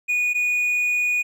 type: tone pair in turn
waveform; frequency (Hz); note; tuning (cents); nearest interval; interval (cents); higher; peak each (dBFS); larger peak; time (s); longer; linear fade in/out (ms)
triangle; 2461 / 2461; D#7 / D#7; -20 / -20; unison; 0; neither; -17; neither; 0.08-0.34 / 0.34-1.23; second; 20
effects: none